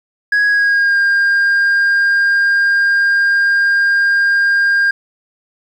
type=tone with pitch glide; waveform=sine; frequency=1661.2 to 1606.5 Hz; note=G#6 to G6; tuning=0 to +42 cents; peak=-7 dBFS; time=0.32-4.91 s; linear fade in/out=5 ms; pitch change=-58 cents; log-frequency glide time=0.47-0.98 s; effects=tanh soft clip ceiling -9 dBFS + 8-bit